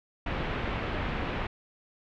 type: low-pass noise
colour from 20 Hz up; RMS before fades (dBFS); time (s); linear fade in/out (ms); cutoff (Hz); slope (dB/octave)
pink; -32; 0.26-1.47; 5; 2900; 24
effects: none